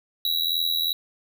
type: tone with amplitude modulation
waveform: square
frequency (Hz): 3886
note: B7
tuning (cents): -29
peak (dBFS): -19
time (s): 0.25-0.93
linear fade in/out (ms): 2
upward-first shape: sine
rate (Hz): 82.6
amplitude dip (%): 80
effects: none